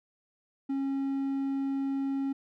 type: tone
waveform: triangle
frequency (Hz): 273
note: C#4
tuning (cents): -26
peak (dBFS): -26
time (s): 0.69-2.33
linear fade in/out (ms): 10
effects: none